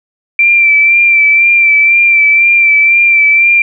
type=tone with vibrato; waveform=sine; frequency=2349 Hz; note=D7; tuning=in tune; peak=-4 dBFS; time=0.39-3.62 s; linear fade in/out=2 ms; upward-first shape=sine; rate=2 Hz; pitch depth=32 cents each way; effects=none